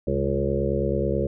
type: harmonic tone with a mistuned harmonic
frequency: 69.3 Hz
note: C#2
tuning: in tune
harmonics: 1 / 2 / 3 / 5 / 6 / 7 / 8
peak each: -29 / -29 / -29 / -29 / -29 / -29 / -29 dBFS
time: 0.07-1.27 s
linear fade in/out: 5 ms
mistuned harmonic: 2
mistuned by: -60 cents
effects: none